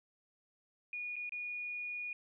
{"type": "tone with dropouts", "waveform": "sine", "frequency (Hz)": 2449, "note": "D#7", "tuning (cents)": -28, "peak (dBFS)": -38, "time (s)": [0.93, 2.13], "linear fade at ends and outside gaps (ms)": 2, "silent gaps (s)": [[1.158, 1.164], [1.294, 1.321]], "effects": []}